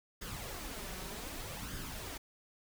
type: noise with flanger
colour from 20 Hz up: pink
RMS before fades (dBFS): -43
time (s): 0.21-2.18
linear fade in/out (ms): 10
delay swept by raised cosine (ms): 0.6 to 5.4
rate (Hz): 0.65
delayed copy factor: +0.55
effects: none